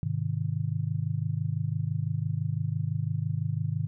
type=chord; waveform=sine; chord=Ab major; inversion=none; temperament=just; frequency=103.83 / 129.78 / 155.74 Hz; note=Ab2 / C3 / Eb3; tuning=0 / -14 / +2 cents; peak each=-31 dBFS; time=0.03-3.87 s; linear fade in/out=0 ms; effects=none